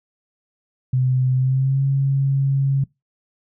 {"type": "tone with pitch glide", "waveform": "sine", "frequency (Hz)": [128.5, 136.93], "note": ["C3", "C#3"], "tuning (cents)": [-31, -21], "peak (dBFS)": -15, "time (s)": [0.93, 2.84], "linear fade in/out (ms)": 5, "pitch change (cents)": 110, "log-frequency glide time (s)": [1.35, 1.83], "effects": ["noise-tail reverb RT60 0.2 s tail -23 dB re dry"]}